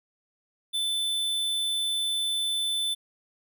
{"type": "tone", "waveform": "square", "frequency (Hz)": 3520, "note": "A7", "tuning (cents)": 0, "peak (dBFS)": -26, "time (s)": [0.73, 2.95], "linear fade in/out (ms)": 20, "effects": []}